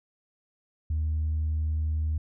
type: tone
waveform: sine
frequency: 77.78 Hz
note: D#2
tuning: in tune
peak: -23 dBFS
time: 0.9-2.18 s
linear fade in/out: 5 ms
effects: tanh soft clip ceiling -22 dBFS